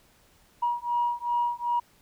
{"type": "beating tone pair", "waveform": "sine", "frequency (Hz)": [956, 958.6], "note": ["A#5", "A#5"], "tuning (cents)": [43, 48], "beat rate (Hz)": 2.6, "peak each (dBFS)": -27, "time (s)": [0.62, 1.8], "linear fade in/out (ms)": 10, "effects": ["tanh soft clip ceiling -17 dBFS", "pink hiss -61 dBFS RMS until 2.01 s"]}